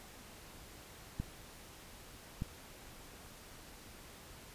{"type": "clicks", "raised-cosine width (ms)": 5, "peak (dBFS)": -24, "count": 2, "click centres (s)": [1.2, 2.421], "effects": ["pink hiss -54 dBFS RMS until 4.54 s", "resampled to 32000 Hz"]}